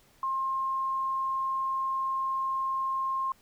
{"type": "tone", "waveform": "sine", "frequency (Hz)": 1064, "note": "C6", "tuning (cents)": 29, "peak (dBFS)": -27, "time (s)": [0.23, 3.32], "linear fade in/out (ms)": 2, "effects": ["pink hiss -62 dBFS RMS until 3.41 s"]}